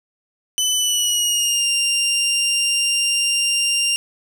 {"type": "tone with pitch glide", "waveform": "20% pulse", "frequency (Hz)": [3007, 2789], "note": ["F#7", "F7"], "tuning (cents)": [27, -3], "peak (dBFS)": -11, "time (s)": [0.58, 3.96], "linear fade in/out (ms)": 0, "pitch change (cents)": -130, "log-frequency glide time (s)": [0.74, 1.69], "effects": []}